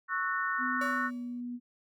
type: chord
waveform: sine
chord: F# dominant seventh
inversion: second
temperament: equal with one note detuned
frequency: 1108.7 / 1318.5 / 1480 / 1822.1 Hz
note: C#6 / E6 / F#6 / A#6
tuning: 0 / 0 / 0 / -40 cents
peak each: -34 / -37 / -33 / -35 dBFS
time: 0.08-1.11 s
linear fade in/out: 50 ms
type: tone with pitch glide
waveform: sine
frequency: 252.3 to 243.4 Hz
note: B3 to B3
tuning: +37 to -25 cents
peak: -35 dBFS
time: 0.58-1.6 s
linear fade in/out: 50 ms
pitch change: -62 cents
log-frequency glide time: 0.95-1.2 s
type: tone with exponential decay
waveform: 35% pulse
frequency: 568 Hz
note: C#5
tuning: 42 cents sharp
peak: -33 dBFS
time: 0.81-1.41 s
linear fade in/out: 5 ms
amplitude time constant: 130 ms
effects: none